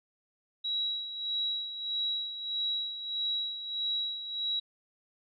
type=tone with tremolo; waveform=sine; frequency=3877 Hz; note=B7; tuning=33 cents flat; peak=-28 dBFS; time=0.64-4.6 s; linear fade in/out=10 ms; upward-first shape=sine; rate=1.6 Hz; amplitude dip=65%; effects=none